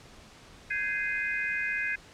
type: chord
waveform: sine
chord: Ab major seventh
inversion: third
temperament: just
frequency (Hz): 1557.4 / 1661.2 / 2077 / 2492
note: G6 / Ab6 / C7 / Eb7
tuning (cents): -12 / 0 / -13 / +2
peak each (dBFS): -37 / -32 / -33 / -34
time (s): 0.7-1.96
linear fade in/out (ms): 10
effects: pink hiss -52 dBFS RMS until 2.13 s + low-pass 7000 Hz 12 dB/octave